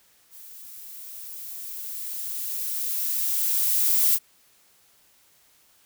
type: noise with level ramp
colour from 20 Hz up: violet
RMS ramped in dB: -45 to -19 dBFS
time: 0.3-4.19 s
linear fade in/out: 50 ms
effects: white hiss -60 dBFS RMS until 5.85 s